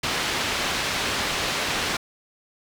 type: low-pass noise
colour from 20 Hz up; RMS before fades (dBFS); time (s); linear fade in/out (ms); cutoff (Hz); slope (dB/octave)
white; -26; 0.03-1.97; 5; 3800; 12
effects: none